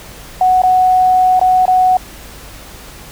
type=tone with dropouts; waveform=sine; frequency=740 Hz; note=F#5; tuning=in tune; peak=-7 dBFS; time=0.41-1.97 s; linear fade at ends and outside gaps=2 ms; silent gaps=0.619-0.635 / 1.395-1.413 / 1.655-1.679 s; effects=added 50 Hz sine -39 dBFS peak until 3.11 s + pink hiss -35 dBFS RMS until 3.11 s